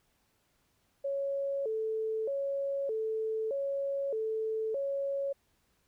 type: tone with vibrato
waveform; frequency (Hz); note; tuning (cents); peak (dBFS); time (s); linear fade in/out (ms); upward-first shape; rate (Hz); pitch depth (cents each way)
sine; 493.9; B4; 0; -30; 1.04-5.33; 10; square; 0.81; 200
effects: pink hiss -73 dBFS RMS until 5.87 s